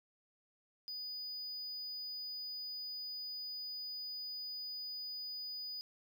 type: tone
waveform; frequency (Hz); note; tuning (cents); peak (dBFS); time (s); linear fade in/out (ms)
triangle; 4950; D#8; -10; -40; 0.88-5.81; 0
effects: none